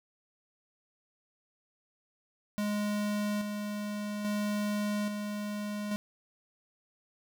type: tone with tremolo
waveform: square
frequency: 207.7 Hz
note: G#3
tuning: in tune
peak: -30 dBFS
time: 2.58-5.96 s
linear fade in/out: 0 ms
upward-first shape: square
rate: 0.6 Hz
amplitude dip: 40%
effects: none